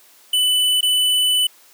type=tone with dropouts; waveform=square; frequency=2992 Hz; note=F#7; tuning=19 cents sharp; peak=-15 dBFS; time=0.33-1.47 s; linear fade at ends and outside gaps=5 ms; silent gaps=0.809-0.828 s; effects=white hiss -50 dBFS RMS until 1.73 s + high-pass 300 Hz 12 dB/octave